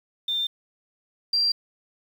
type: tone pair in turn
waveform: sine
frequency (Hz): 3594 / 4731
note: A7 / D8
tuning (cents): +36 / +12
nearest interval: perfect fourth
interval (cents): 476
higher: second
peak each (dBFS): -23 / -19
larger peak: second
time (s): 0.28-0.47 / 1.33-1.52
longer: neither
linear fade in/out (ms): 5
effects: 8-bit